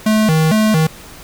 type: tone with vibrato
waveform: square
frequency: 185 Hz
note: F#3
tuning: in tune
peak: -11 dBFS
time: 0.06-0.87 s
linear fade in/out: 5 ms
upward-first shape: square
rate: 2.2 Hz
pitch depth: 270 cents each way
effects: pink hiss -37 dBFS RMS until 1.23 s